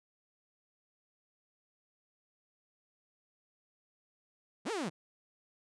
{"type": "linear two-way sweep", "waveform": "sawtooth", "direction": "up then down", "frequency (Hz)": [134.7, 476.7, 134.7], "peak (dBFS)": -30, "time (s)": [4.65, 4.9], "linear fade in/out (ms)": 20, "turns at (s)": 4.71, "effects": ["resampled to 22050 Hz"]}